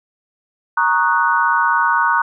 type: chord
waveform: sine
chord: D# minor seventh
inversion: second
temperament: equal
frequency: 932.3 / 1108.7 / 1244.5 / 1480 Hz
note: A#5 / C#6 / D#6 / F#6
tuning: 0 / 0 / 0 / 0 cents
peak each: -17 / -19 / -21 / -17 dBFS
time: 0.77-2.22 s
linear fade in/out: 5 ms
effects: none